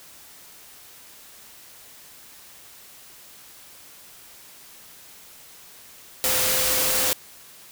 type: tone in noise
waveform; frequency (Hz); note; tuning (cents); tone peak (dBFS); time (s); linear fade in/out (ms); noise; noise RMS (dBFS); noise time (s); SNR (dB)
sine; 515; C5; -28; -32; 6.24-7.13; 0; white; -22; 6.24-7.13; -13
effects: white hiss -47 dBFS RMS until 7.71 s